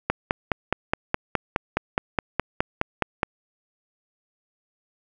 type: click train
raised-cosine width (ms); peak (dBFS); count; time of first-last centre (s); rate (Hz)
0.5; -5; 16; 0.1-3.232; 4.79
effects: none